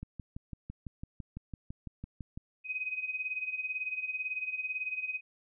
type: click train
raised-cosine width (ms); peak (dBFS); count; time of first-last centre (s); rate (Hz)
5; -28; 15; 0.03-2.375; 5.97
type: tone with tremolo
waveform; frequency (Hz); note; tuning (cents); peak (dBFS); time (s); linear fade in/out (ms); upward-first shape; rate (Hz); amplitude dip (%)
sine; 2514; D#7; +17; -30; 2.64-5.21; 50; sine; 18; 75
effects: none